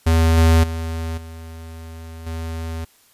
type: tone with level steps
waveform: square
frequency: 81.6 Hz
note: E2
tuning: 17 cents flat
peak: -13 / -11 / -24 / -34 / -26 dBFS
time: 0.06-2.85 s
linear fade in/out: 10 ms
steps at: 0.37 / 0.63 / 1.17 / 2.26 s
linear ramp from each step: 10 ms
effects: white hiss -55 dBFS RMS until 3.13 s + resampled to 32000 Hz